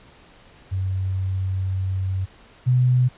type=tone pair in turn; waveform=sine; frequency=94.5 / 125.79 Hz; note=F#2 / B2; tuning=+37 / +32 cents; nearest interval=perfect fourth; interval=495 cents; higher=second; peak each=-21 / -14 dBFS; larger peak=second; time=0.71-2.26 / 2.66-3.09 s; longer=first; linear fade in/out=20 ms; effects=pink hiss -50 dBFS RMS until 3.17 s + resampled to 8000 Hz